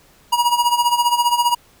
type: tone with tremolo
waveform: square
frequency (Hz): 958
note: A#5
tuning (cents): +47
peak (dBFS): -12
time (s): 0.32-1.55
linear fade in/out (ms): 10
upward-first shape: sine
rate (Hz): 15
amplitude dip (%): 75
effects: pink hiss -52 dBFS RMS until 1.8 s